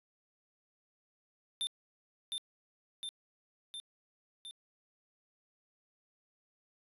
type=tone with echo; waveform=square; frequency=3577 Hz; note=A7; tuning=28 cents sharp; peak=-33 dBFS; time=1.61-1.67 s; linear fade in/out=0 ms; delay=710 ms; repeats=4; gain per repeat=-3 dB; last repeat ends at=4.51 s; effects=resampled to 32000 Hz